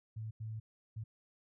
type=tone bursts at uneven times; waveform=sine; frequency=110 Hz; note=A2; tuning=in tune; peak=-39 dBFS; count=3; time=0.16-0.31 / 0.4-0.6 / 0.96-1.04 s; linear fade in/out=10 ms; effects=none